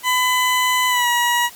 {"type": "tone with pitch glide", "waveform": "20% pulse", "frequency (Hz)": [1005, 960.7], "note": ["B5", "B5"], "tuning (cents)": [30, -48], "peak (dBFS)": -10, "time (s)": [0.03, 1.5], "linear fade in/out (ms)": 50, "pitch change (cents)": -78, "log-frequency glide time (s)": [0.88, 1.08], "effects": ["white hiss -41 dBFS RMS until 1.55 s", "MP3 96 kbps"]}